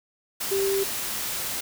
sine tone in noise, 392 Hz, G4, in tune, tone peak -22 dBFS, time 0.51-0.84 s, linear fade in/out 10 ms, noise white, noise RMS -30 dBFS, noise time 0.4-1.61 s, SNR +5 dB, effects none

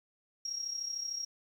sine tone with amplitude modulation, 5600 Hz, F8, 4 cents sharp, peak -32 dBFS, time 0.45-1.25 s, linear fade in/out 5 ms, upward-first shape sine, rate 33.3 Hz, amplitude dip 65%, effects 10-bit

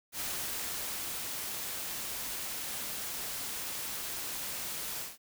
white noise with ADSR envelope, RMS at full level -36 dBFS, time 0.12-5.18 s, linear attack 71 ms, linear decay 1100 ms, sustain -2 dB, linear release 180 ms, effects none

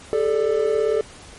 triangle chord, G suspended second, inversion none, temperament equal with one note detuned, 402.1 / 440 / 587.3 Hz, G4 / A4 / D5, +44 / 0 / 0 cents, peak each -22 / -17 / -23 dBFS, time 0.13-1.01 s, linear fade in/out 0 ms, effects pink hiss -43 dBFS RMS until 1.38 s + MP3 48 kbps

